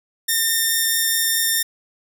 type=tone with vibrato; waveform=5% pulse; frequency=1815 Hz; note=A#6; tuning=47 cents flat; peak=-7 dBFS; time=0.28-1.63 s; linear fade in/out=10 ms; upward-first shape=triangle; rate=4.7 Hz; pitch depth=8 cents each way; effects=none